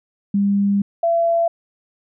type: tone pair in turn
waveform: sine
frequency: 200.5 / 674.4 Hz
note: G3 / E5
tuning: +39 / +39 cents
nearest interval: octave + major sixth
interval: 2100 cents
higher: second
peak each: -14 dBFS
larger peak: neither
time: 0.34-0.82 / 1.03-1.48 s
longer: first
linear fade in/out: 5 ms
effects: none